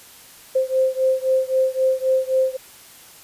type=beating tone pair; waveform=sine; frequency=521 / 524.8 Hz; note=C5 / C5; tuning=-7 / +5 cents; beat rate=3.8 Hz; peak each=-19 / -20 dBFS; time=0.55-2.57 s; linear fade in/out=10 ms; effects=white hiss -45 dBFS RMS until 3.23 s + resampled to 32000 Hz